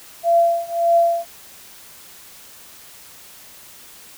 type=tone with tremolo; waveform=sine; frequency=680 Hz; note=F5; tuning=46 cents flat; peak=-10 dBFS; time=0.23-1.26 s; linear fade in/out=50 ms; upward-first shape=triangle; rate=1.7 Hz; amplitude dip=95%; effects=white hiss -43 dBFS RMS until 4.17 s